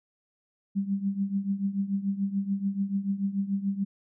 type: tone with tremolo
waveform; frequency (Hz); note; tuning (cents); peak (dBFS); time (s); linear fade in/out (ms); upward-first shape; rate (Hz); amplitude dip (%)
sine; 197.4; G3; +12; -22; 0.75-3.85; 20; triangle; 6.9; 85
effects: none